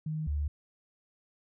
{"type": "tone pair in turn", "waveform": "sine", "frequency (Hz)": [155.56, 73.41], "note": ["D#3", "D2"], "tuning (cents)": [0, 0], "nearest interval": "octave + minor second", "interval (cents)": 1300, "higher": "first", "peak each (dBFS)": [-31, -28], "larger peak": "second", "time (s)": [[0.06, 0.27], [0.27, 0.48]], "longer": "neither", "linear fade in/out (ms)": 5, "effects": []}